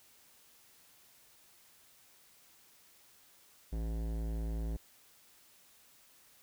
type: tone with hard clipping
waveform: sine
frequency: 55.3 Hz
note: A1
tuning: 9 cents sharp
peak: -36 dBFS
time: 3.72-4.77 s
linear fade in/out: 10 ms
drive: 17 dB
effects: white hiss -63 dBFS RMS until 6.42 s